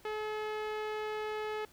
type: tone with low-pass filter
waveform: sawtooth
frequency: 428.2 Hz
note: A4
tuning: 47 cents flat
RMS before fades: -37 dBFS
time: 0.05-1.65 s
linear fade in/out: 2 ms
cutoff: 2800 Hz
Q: 0.92
effects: pink hiss -61 dBFS RMS until 1.72 s